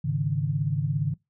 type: chord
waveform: sine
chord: Ab suspended fourth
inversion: none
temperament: just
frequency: 103.83 / 138.43 / 155.74 Hz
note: Ab2 / Db3 / Eb3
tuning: 0 / -2 / +2 cents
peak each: -31 / -26 / -27 dBFS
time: 0.04-1.14 s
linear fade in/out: 10 ms
effects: noise-tail reverb RT60 0.2 s tail -22 dB re dry